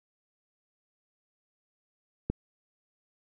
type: click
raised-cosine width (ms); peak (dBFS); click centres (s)
3; -15; 2.3
effects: none